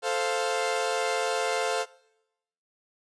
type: chord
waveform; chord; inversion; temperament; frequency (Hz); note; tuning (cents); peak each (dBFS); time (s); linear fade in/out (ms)
sawtooth; F major; first; equal; 440 / 523.3 / 698.5; A4 / C5 / F5; 0 / 0 / 0; -26; 0.02-1.86; 50
effects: noise-tail reverb RT60 0.9 s tail -23 dB re dry + resampled to 22050 Hz